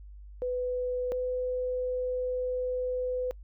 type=tone pair in turn; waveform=sine; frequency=499 / 503.3 Hz; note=B4 / B4; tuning=+18 / +33 cents; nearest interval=unison; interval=15 cents; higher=second; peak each=-28 dBFS; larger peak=neither; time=0.42-1.12 / 1.12-3.31 s; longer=second; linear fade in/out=0 ms; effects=noise-tail reverb RT60 0.1 s tail -26 dB re dry + added 50 Hz sine -44 dBFS peak until 3.43 s